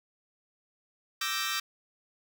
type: chord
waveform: 15% pulse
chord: E half-diminished seventh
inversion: third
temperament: equal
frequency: 1174.7 / 1318.5 / 1568 / 1864.7 Hz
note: D6 / E6 / G6 / Bb6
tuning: 0 / 0 / 0 / 0 cents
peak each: -29 dBFS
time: 1.21-1.6 s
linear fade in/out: 5 ms
effects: none